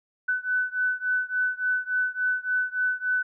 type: beating tone pair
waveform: sine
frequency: 1500 / 1503.5 Hz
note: F#6 / F#6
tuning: +23 / +27 cents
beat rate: 3.5 Hz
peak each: -26 / -27 dBFS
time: 0.28-3.23 s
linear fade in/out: 10 ms
effects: none